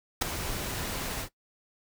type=noise with ADSR envelope; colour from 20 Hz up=pink; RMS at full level=-22 dBFS; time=0.21-1.29 s; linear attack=12 ms; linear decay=5 ms; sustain=-12 dB; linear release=78 ms; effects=noise-tail reverb RT60 0.1 s tail -17 dB re dry